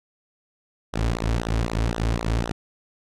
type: tone with flanger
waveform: sawtooth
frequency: 56.6 Hz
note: A1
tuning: 50 cents sharp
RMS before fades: -24 dBFS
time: 0.93-2.52 s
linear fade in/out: 5 ms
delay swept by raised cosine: 0.37 to 5.87 ms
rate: 3.9 Hz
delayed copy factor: -0.85
effects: low-pass 8000 Hz 12 dB/octave